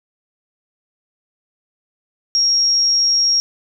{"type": "tone", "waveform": "sine", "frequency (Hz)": 5588, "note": "F8", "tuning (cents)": 0, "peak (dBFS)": -12, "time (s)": [2.35, 3.4], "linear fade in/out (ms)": 0, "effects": []}